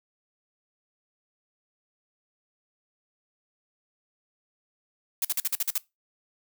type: noise bursts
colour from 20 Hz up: blue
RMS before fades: -26 dBFS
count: 8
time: 5.22-5.78 s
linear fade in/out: 2 ms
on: 28 ms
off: 48 ms
effects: noise-tail reverb RT60 0.2 s tail -21 dB re dry